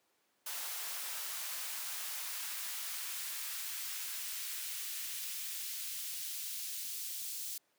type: noise with high-pass filter sweep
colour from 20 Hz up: white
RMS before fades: -41 dBFS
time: 0.46-7.58 s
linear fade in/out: 5 ms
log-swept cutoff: 650 to 4100 Hz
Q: 0.77
effects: pink hiss -75 dBFS RMS until 7.78 s + high-pass 300 Hz 12 dB/octave